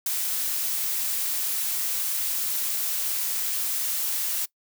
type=noise with ADSR envelope; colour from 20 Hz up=blue; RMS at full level=-24 dBFS; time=0.06-4.46 s; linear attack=5 ms; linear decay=12 ms; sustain=-3 dB; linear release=14 ms; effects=noise-tail reverb RT60 0.1 s tail -22 dB re dry